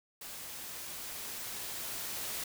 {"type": "noise with level ramp", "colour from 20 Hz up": "white", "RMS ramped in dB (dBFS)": [-45, -38], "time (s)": [0.21, 2.44], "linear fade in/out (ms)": 5, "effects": []}